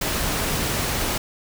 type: noise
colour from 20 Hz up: pink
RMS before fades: -24 dBFS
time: 0.01-1.18 s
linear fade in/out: 5 ms
effects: none